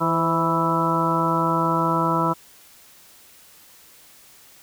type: harmonic tone with a mistuned harmonic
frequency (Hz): 164.81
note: E3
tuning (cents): 0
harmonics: 1 / 2 / 3 / 4 / 5 / 6 / 7 / 8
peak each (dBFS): -25 / -26 / -30 / -29 / -34 / -23 / -33 / -24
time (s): 0-2.34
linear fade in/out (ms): 20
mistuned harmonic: 3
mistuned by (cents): +45
effects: white hiss -50 dBFS RMS until 4.62 s